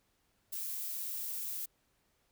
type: noise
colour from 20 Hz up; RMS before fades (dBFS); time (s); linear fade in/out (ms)
violet; -39; 0.52-1.66; 10
effects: pink hiss -75 dBFS RMS until 2.31 s